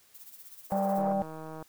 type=noise with tremolo; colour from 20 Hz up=violet; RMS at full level=-47 dBFS; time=0.14-1.02 s; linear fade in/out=10 ms; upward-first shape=sine; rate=16 Hz; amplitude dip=70%
type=band-pass noise; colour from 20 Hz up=pink; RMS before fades=-40 dBFS; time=0.7-1.13 s; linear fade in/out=10 ms; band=470 to 1100 Hz; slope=24 dB/octave
type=harmonic tone; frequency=196 Hz; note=G3; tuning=in tune; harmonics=1 / 3 / 4; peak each=-30 / -30 / -30 dBFS; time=0.72-1.22 s; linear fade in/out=0 ms
type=click train; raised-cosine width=1 ms; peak=-29 dBFS; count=103; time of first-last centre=0.98-1.626 s; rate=158 Hz
effects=white hiss -62 dBFS RMS until 1.68 s